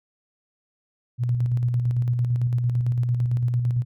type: tone with tremolo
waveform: sine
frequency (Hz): 121.5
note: B2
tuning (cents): -28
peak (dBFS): -18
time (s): 1.18-3.85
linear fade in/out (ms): 50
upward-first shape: square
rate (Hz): 8.9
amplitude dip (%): 35
effects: none